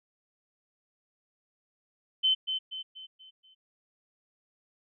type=tone with echo; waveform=sine; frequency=3065 Hz; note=G7; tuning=40 cents flat; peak=-21 dBFS; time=2.23-2.35 s; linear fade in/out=20 ms; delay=240 ms; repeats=5; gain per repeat=-7 dB; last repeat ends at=3.55 s; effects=none